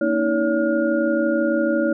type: tone cluster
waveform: sine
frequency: 232.9 / 287.1 / 319 / 566 / 1423 Hz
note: A#3 / D4 / D#4 / C#5 / F6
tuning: -1 / -39 / +43 / +36 / +32 cents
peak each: -24 / -29 / -21 / -21 / -28 dBFS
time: 0.01-1.93 s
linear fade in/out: 5 ms
effects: none